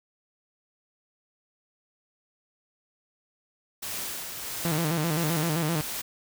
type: noise with tremolo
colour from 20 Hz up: white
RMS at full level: -33 dBFS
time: 3.82-6.02 s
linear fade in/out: 10 ms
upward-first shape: triangle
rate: 1.5 Hz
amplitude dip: 45%
type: tone with vibrato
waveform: sawtooth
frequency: 160.5 Hz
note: E3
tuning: 46 cents flat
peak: -21 dBFS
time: 4.65-5.81 s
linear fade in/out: 0 ms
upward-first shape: square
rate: 7.7 Hz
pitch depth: 92 cents each way
effects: none